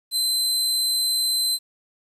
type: tone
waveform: sawtooth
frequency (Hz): 4069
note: C8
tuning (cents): -49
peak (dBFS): -17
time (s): 0.11-1.59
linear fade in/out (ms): 50
effects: resampled to 32000 Hz + 9-bit